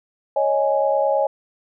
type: chord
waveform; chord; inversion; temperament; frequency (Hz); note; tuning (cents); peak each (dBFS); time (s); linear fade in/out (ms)
sine; C# suspended second; none; just; 554.4 / 623.7 / 831.5; C#5 / D#5 / G#5; 0 / +4 / +2; -19 / -21 / -22; 0.36-1.27; 5
effects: none